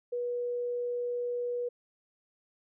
sine tone, 485.5 Hz, B4, 30 cents flat, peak -30 dBFS, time 0.12-1.69 s, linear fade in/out 10 ms, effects none

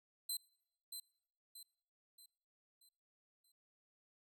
15% pulse tone with echo, 4071 Hz, C8, 48 cents flat, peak -32 dBFS, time 0.29-0.37 s, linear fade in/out 5 ms, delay 630 ms, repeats 5, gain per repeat -7 dB, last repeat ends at 3.52 s, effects noise-tail reverb RT60 0.8 s tail -25 dB re dry

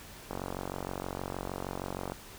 click train, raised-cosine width 1 ms, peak -21 dBFS, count 85, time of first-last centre 0.31-2.12 s, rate 46.4 Hz, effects pink hiss -49 dBFS RMS until 2.38 s

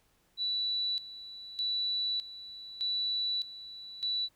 sine tone with tremolo, 3951 Hz, B7, in tune, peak -29 dBFS, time 0.37-4.29 s, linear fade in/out 50 ms, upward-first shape square, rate 0.82 Hz, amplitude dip 80%, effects pink hiss -70 dBFS RMS until 4.35 s

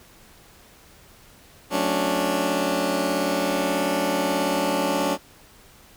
15% pulse chord, D major seventh, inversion first, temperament just, 183.54 / 220.2 / 275.3 / 293.7 Hz, F#3 / A3 / C#4 / D4, -14 / +2 / -12 / 0 cents, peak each -22 / -24 / -21 / -19 dBFS, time 1.7-5.18 s, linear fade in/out 50 ms, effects pink hiss -51 dBFS RMS until 5.96 s

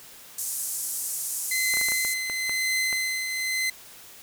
white band-pass noise, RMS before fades -31 dBFS, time 0.38-2.14 s, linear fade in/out 5 ms, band 6700 to 12000 Hz, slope 24 dB/octave
sawtooth tone with tremolo, 2052 Hz, C7, 34 cents flat, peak -19 dBFS, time 1.51-3.7 s, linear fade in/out 5 ms, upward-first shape triangle, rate 0.99 Hz, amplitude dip 50%
clicks, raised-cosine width 0.5 ms, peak -21 dBFS, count 9, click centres 1.739 / 1.771 / 1.813 / 1.886 / 1.92 / 2.049 / 2.298 / 2.495 / 2.928 s
effects white hiss -47 dBFS RMS until 4.22 s

